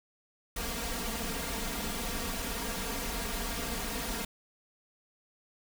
pink noise with comb filter, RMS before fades -35 dBFS, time 0.56-4.25 s, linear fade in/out 5 ms, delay 4.3 ms, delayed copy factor +1, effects none

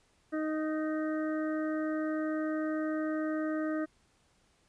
harmonic tone with a mistuned harmonic, 311.1 Hz, D#4, in tune, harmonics 1 / 2 / 4 / 5 / 6, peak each -31 / -37 / -43 / -45 / -47 dBFS, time 0.32-3.86 s, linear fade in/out 20 ms, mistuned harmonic 5, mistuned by -18 cents, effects pink hiss -69 dBFS RMS until 4.68 s + resampled to 22050 Hz

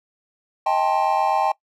triangle chord, A half-diminished seventh, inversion second, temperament just, 633.6 / 792 / 880 / 1056 Hz, Eb5 / G5 / A5 / C6, +31 / +18 / 0 / +16 cents, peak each -24 / -18 / -21 / -24 dBFS, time 0.66-1.52 s, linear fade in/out 5 ms, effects noise-tail reverb RT60 0.1 s tail -21 dB re dry

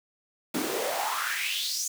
pink noise with high-pass filter sweep, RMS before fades -30 dBFS, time 0.54-1.88 s, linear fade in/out 5 ms, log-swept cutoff 240 to 6900 Hz, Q 5, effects none

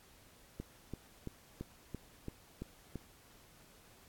click train, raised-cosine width 3 ms, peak -28 dBFS, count 8, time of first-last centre 0.6-2.957 s, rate 2.97 Hz, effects pink hiss -62 dBFS RMS until 4.08 s + AAC 64 kbps

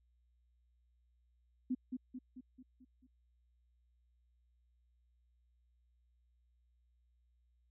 sine tone with echo, 254.2 Hz, C4, 50 cents flat, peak -32 dBFS, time 1.7-1.75 s, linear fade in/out 10 ms, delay 220 ms, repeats 6, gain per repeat -5 dB, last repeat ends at 3.07 s, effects added 60 Hz sine -70 dBFS peak until 7.7 s

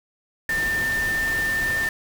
sine tone in noise, 1795 Hz, A6, 34 cents sharp, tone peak -21 dBFS, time 0.49-1.89 s, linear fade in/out 2 ms, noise pink, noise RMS -32 dBFS, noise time 0.49-1.89 s, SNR +8 dB, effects none

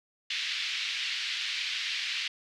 pink band-pass noise, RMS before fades -33 dBFS, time 0.3-2.28 s, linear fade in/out 5 ms, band 2200 to 4400 Hz, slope 24 dB/octave, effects none

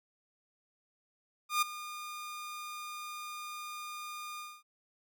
sawtooth tone with ADSR envelope, 1214 Hz, D#6, 43 cents flat, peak -21 dBFS, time 1.49-4.63 s, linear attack 130 ms, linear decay 11 ms, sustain -16 dB, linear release 240 ms, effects none

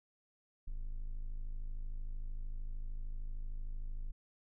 triangle tone, 26.58 Hz, G#0, 41 cents sharp, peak -35 dBFS, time 0.67-4.12 s, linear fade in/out 10 ms, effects none

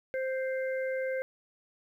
harmonic tone, 523.3 Hz, C5, in tune, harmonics 1 / 3 / 4, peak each -30 / -40 / -42 dBFS, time 0.14-1.22 s, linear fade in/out 0 ms, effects 11-bit

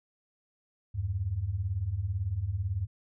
sine beating tone pair, 81.7 / 99.7 Hz, E2 / G2, -15 / +30 cents, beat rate 18 Hz, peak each -34 / -30 dBFS, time 0.94-2.87 s, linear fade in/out 20 ms, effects none

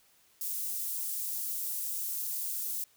white high-pass noise, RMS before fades -35 dBFS, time 0.41-2.84 s, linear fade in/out 2 ms, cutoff 9100 Hz, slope 12 dB/octave, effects white hiss -65 dBFS RMS until 2.96 s

